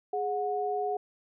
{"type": "tone pair together", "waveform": "sine", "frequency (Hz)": [415.3, 730.4], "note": ["G#4", "F#5"], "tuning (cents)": [0, -23], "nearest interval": "minor seventh", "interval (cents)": 977, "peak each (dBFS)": [-31, -30], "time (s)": [0.13, 0.97], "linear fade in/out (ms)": 5, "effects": []}